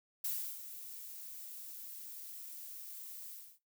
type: noise with ADSR envelope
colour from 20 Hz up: violet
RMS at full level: -36 dBFS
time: 0.24-3.59 s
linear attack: 6 ms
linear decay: 330 ms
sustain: -12 dB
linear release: 270 ms
effects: noise-tail reverb RT60 0.2 s tail -17 dB re dry